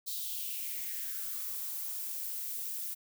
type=noise with high-pass filter sweep; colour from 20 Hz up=violet; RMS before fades=-38 dBFS; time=0.06-2.95 s; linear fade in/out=20 ms; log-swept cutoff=4100 to 290 Hz; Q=4.1; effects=none